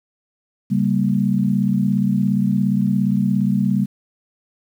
sine chord, G diminished, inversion second, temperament equal, 138.59 / 196 / 233.1 Hz, Db3 / G3 / Bb3, 0 / 0 / 0 cents, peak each -22 / -17 / -21 dBFS, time 0.7-3.86 s, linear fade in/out 20 ms, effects 8-bit

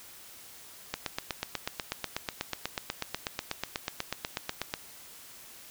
click train, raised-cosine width 0.2 ms, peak -13 dBFS, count 32, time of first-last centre 0.94-4.739 s, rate 8.16 Hz, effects white hiss -50 dBFS RMS until 5.7 s

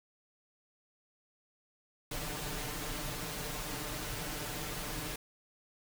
pink noise with comb filter, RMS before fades -39 dBFS, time 2.11-5.16 s, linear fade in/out 5 ms, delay 6.7 ms, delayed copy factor +0.85, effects none

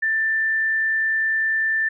sine tone, 1775 Hz, A6, 15 cents sharp, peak -18 dBFS, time 0.02-1.89 s, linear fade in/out 10 ms, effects none

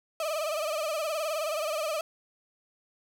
35% pulse tone with vibrato, 622.3 Hz, D#5, in tune, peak -27 dBFS, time 0.2-2.01 s, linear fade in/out 2 ms, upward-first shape sine, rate 19 Hz, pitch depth 97 cents each way, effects 10-bit

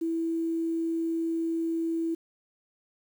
sine tone with quantisation, 329.6 Hz, E4, in tune, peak -26 dBFS, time 0.01-2.15 s, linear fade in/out 10 ms, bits 9, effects none

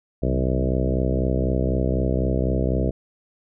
harmonic tone with a mistuned harmonic, 64 Hz, C2, 38 cents flat, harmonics 1 / 2 / 3 / 4 / 5 / 6 / 7 / 8 / 9 / 10, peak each -23 / -26 / -28 / -29 / -30 / -31 / -31 / -32 / -33 / -33 dBFS, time 0.22-2.91 s, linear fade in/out 10 ms, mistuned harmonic 2, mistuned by +49 cents, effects none

